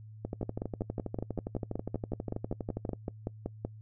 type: two click trains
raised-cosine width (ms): 2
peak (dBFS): -21 / -20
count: 34 / 18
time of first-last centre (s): 0.25-2.933 / 0.43-3.65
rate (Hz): 12.3 / 5.28
effects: noise-tail reverb RT60 0.1 s tail -23 dB re dry + added 108 Hz sine -46 dBFS peak until 3.81 s